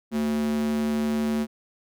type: tone with high-pass filter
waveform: square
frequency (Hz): 74.5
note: D2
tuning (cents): +25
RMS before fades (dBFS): -25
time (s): 0.11-1.47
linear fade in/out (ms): 50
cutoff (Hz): 250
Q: 6.4
effects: none